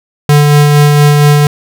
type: tone with tremolo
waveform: square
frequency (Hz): 146.83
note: D3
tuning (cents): 0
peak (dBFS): -3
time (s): 0.29-1.47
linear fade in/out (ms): 2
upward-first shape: sine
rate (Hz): 4.3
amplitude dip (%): 25
effects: none